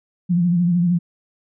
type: tone with vibrato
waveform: sine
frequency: 174.61 Hz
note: F3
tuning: in tune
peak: -14 dBFS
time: 0.29-0.99 s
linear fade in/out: 20 ms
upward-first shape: sine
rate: 13 Hz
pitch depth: 58 cents each way
effects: none